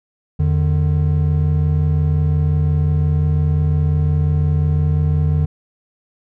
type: tone pair together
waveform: triangle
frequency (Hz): 84.2 / 149.9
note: E2 / D3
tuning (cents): +37 / +36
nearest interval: minor seventh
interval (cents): 999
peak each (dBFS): -14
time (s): 0.39-5.46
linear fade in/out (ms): 10
effects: none